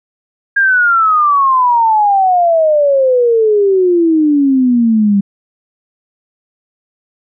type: exponential sweep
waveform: sine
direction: down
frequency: 1629 to 196 Hz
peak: -7 dBFS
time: 0.56-5.21 s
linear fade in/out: 10 ms
effects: none